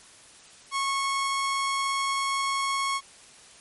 sawtooth tone, 1097 Hz, C#6, 18 cents flat, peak -21 dBFS, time 0.71-3.01 s, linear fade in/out 50 ms, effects white hiss -51 dBFS RMS until 3.6 s + MP3 48 kbps

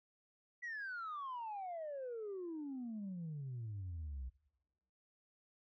sine exponential sweep, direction down, 1975.5 to 60.7 Hz, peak -40 dBFS, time 0.62-4.3 s, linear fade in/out 20 ms, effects noise-tail reverb RT60 1.0 s tail -23 dB re dry + tanh soft clip ceiling -39 dBFS

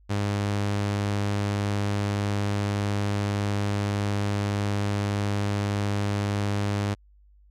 sawtooth tone, 101.7 Hz, G#2, 36 cents flat, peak -20 dBFS, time 0.09-6.95 s, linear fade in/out 20 ms, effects added 50 Hz sine -53 dBFS peak until 7.5 s + low-pass 8000 Hz 12 dB/octave

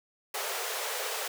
pink high-pass noise, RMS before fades -34 dBFS, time 0.34-1.28 s, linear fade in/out 5 ms, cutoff 400 Hz, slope 96 dB/octave, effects none

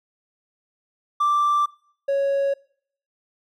triangle tone pair in turn, 1174.7 / 554.4 Hz, D6 / C#5, 0 / 0 cents, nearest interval octave + minor second, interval 1300 cents, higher first, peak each -14 / -16 dBFS, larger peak first, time 1.2-1.66 / 2.08-2.54 s, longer neither, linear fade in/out 10 ms, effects noise-tail reverb RT60 0.6 s tail -25 dB re dry + tanh soft clip ceiling -12 dBFS

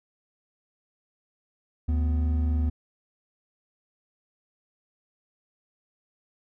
triangle tone pair together, 75.1 / 249.6 Hz, D2 / B3, +39 / +19 cents, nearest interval octave + major sixth, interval 2080 cents, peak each -20 / -32 dBFS, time 1.88-2.7 s, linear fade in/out 10 ms, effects none

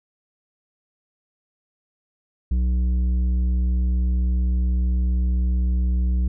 sine tone with tanh clipping, 61.74 Hz, B1, in tune, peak -19 dBFS, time 2.51-6.28 s, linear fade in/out 5 ms, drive 8 dB, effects none

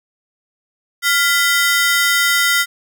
sawtooth ring-modulated tone, 1699 Hz, G#6, 39 cents sharp, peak -6 dBFS, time 1.02-2.66 s, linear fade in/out 50 ms, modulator 300 Hz, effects none

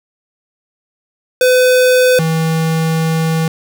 square tone pair in turn, 505 / 161.57 Hz, B4 / E3, +39 / -34 cents, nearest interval octave + minor sixth, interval 1973 cents, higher first, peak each -8 / -13 dBFS, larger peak first, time 1.41-2.19 / 2.19-3.48 s, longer second, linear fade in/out 2 ms, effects none

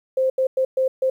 sine tone bursts at uneven times, 523.3 Hz, C5, in tune, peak -16 dBFS, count 5, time 0.17-0.3 / 0.38-0.47 / 0.57-0.65 / 0.77-0.88 / 1.02-1.1 s, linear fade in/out 5 ms, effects 9-bit

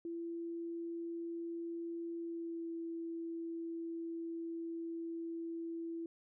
sine tone with pitch glide, 336.8 to 332.5 Hz, E4 to E4, +37 to +15 cents, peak -39 dBFS, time 0.05-6.06 s, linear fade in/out 2 ms, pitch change -22 cents, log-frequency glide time 2.16-2.71 s, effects none

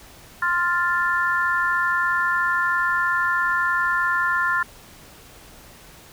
sine chord, F major, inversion second, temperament equal, 1046.5 / 1396.9 / 1760 Hz, C6 / F6 / A6, 0 / 0 / 0 cents, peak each -24 / -22 / -23 dBFS, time 0.42-4.63 s, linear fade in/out 5 ms, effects pink hiss -46 dBFS RMS until 6.12 s

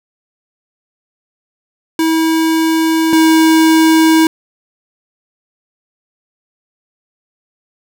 square tone pair in turn, 322.7 / 320.7 Hz, E4 / E4, -37 / -48 cents, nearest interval unison, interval 11 cents, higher first, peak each -11 / -7 dBFS, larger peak second, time 1.99-3.13 / 3.13-4.27 s, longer neither, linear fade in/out 2 ms, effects none

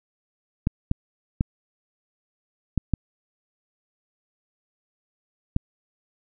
clicks, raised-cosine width 5 ms, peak -8 dBFS, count 6, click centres 0.671 / 0.914 / 1.409 / 2.777 / 2.937 / 5.564 s, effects none

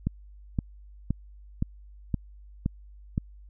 click train, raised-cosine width 5 ms, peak -13 dBFS, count 7, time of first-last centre 0.07-3.179 s, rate 1.93 Hz, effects added 50 Hz sine -46 dBFS peak until 3.49 s

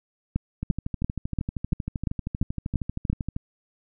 two click trains, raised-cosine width 5 ms, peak -16 / -11 dBFS, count 36 / 9, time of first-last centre 0.63-3.364 / 0.36-3.1 s, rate 12.8 / 2.92 Hz, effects none

